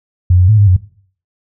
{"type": "tone with pitch steps", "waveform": "sine", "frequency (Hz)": [89.9, 90.9, 108.2, 101.8, 92], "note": ["F#2", "F#2", "A2", "G#2", "F#2"], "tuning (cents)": [-49, -30, -29, -34, -9], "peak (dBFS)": -5, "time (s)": [0.3, 0.765], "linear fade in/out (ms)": 5, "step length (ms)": 93, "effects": ["noise-tail reverb RT60 0.5 s tail -17 dB re dry"]}